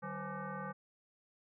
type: tone with frequency modulation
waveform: sine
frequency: 494.5 Hz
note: B4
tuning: 2 cents sharp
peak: -39 dBFS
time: 0.02-0.73 s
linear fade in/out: 20 ms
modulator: 343 Hz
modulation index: 3
effects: none